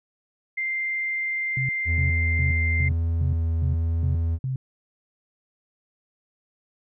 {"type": "tone", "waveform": "sine", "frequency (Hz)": 2093, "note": "C7", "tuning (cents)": 0, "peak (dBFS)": -24, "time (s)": [0.57, 2.89], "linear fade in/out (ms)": 10}
{"type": "tone bursts", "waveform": "sine", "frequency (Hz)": 131, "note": "C3", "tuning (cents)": 2, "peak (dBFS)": -24, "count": 8, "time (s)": [1.57, 4.56], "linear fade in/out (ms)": 2, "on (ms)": 120, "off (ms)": 290}
{"type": "tone with vibrato", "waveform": "triangle", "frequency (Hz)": 82.41, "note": "E2", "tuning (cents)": 0, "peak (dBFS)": -19, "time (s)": [1.85, 4.39], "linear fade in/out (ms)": 50, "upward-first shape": "triangle", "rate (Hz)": 1, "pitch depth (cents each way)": 16}
{"effects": []}